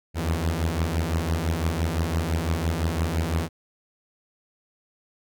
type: beating tone pair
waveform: sawtooth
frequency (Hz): 79 / 84.9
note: D#2 / F2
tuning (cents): +27 / -48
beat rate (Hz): 5.9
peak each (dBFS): -22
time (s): 0.14-3.49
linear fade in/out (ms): 50
effects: none